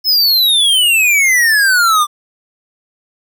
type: exponential sweep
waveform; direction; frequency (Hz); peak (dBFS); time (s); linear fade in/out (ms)
square; down; 5274 to 1169; -9; 0.04-2.07; 50
effects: none